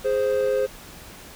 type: tone pair together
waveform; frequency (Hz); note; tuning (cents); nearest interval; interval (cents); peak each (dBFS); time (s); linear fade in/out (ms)
triangle; 415.3 / 523.3; G#4 / C5; 0 / 0; major third; 400; -22 / -19; 0.04-0.67; 20
effects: pink hiss -43 dBFS RMS until 1.35 s